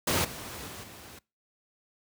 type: noise with level steps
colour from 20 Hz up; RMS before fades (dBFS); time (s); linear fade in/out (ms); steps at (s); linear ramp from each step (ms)
pink; -26 / -40 / -42 / -47; 0.07-1.19; 5; 0.24 / 0.67 / 0.83; 10
effects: noise-tail reverb RT60 0.3 s tail -25 dB re dry + high-pass 80 Hz 12 dB/octave